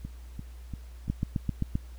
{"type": "two click trains", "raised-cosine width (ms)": 5, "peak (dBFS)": [-24, -15], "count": [4, 6], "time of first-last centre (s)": [[0.05, 1.081], [1.1, 1.754]], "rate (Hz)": [2.91, 7.64], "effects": ["added 60 Hz sine -42 dBFS peak until 1.98 s", "pink hiss -59 dBFS RMS until 1.98 s"]}